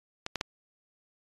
clicks, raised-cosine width 0.2 ms, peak -16 / -13 / -12 dBFS, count 3, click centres 0.264 / 0.357 / 0.411 s, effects AAC 32 kbps

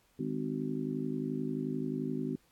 harmonic tone with a mistuned harmonic, 51.4 Hz, G#1, 17 cents flat, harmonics 3 / 4 / 5 / 6 / 7, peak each -39 / -40 / -35 / -42 / -40 dBFS, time 0.19-2.36 s, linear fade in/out 5 ms, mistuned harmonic 7, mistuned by +76 cents, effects pink hiss -69 dBFS RMS until 2.51 s + AAC 64 kbps

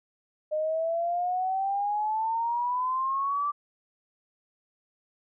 sine exponential sweep, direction up, 609 to 1174.7 Hz, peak -25 dBFS, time 0.51-3.52 s, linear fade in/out 20 ms, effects none

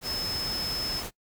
sine tone in noise, 5200 Hz, E8, 24 cents flat, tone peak -30 dBFS, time 0.03-1.03 s, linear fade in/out 50 ms, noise pink, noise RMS -36 dBFS, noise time 0.01-1.11 s, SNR +3 dB, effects noise-tail reverb RT60 0.1 s tail -21 dB re dry

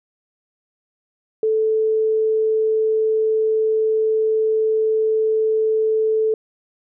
sine tone, 438.1 Hz, A4, 7 cents flat, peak -15 dBFS, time 1.43-6.34 s, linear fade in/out 2 ms, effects none

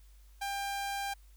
sawtooth tone, 796 Hz, G5, 26 cents sharp, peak -30 dBFS, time 0.41-1.14 s, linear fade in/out 10 ms, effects added 50 Hz sine -54 dBFS peak until 1.36 s + white hiss -68 dBFS RMS until 1.36 s

